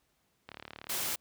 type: click train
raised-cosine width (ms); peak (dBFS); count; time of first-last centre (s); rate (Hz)
0.3; -27; 23; 0.49-1.086; 36.9
type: noise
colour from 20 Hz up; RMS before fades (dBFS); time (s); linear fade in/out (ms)
white; -34; 0.89-1.16; 10
effects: pink hiss -74 dBFS RMS until 1.2 s + high-pass 60 Hz 12 dB/octave